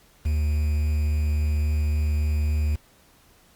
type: tone with quantisation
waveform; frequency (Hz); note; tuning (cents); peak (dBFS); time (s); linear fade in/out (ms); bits
triangle; 75.3; D2; +44; -18; 0.25-2.76; 10; 7
effects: pink hiss -57 dBFS RMS until 3.55 s + Opus 48 kbps